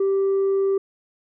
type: tone with tanh clipping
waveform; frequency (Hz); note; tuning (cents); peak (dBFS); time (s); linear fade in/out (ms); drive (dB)
sine; 390.5; G4; -7; -18; 0-0.78; 5; 1
effects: none